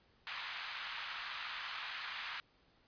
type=band-pass noise; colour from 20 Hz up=pink; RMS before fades=-44 dBFS; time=0.27-2.4 s; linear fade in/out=0 ms; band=1100 to 4100 Hz; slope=24 dB/octave; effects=pink hiss -70 dBFS RMS until 2.87 s + resampled to 11025 Hz